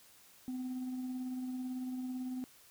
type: tone with tremolo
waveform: sine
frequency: 254.5 Hz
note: C4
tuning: 48 cents flat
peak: -33 dBFS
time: 0.48-2.44 s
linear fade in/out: 0 ms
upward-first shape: sine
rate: 18 Hz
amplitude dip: 35%
effects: tanh soft clip ceiling -35 dBFS + white hiss -61 dBFS RMS until 2.7 s